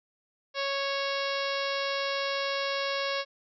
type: harmonic tone with a mistuned harmonic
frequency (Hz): 553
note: C#5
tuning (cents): -4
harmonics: 1 / 2 / 3 / 4 / 5 / 6 / 7 / 8 / 9 / 10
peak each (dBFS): -32 / -35 / -37 / -38 / -39 / -40 / -40 / -41 / -42 / -42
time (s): 0.54-3.25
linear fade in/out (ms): 50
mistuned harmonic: 8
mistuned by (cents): -17
effects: none